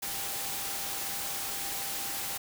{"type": "tone in noise", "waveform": "sine", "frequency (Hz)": 793, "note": "G5", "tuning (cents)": 20, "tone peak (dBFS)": -46, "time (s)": [0.02, 2.38], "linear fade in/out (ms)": 10, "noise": "white", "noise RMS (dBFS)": -35, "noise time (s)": [0.02, 2.38], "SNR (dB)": -14, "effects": []}